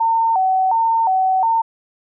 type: tone with vibrato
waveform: sine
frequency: 828 Hz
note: G#5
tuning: 5 cents flat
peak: -13 dBFS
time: 0-1.62 s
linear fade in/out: 10 ms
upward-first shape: square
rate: 1.4 Hz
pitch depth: 160 cents each way
effects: none